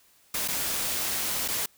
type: noise with dropouts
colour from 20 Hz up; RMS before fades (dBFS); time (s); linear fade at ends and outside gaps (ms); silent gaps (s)
white; -29; 0.34-1.66; 5; 0.478-0.483 / 1.48-1.484
effects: white hiss -61 dBFS RMS until 1.77 s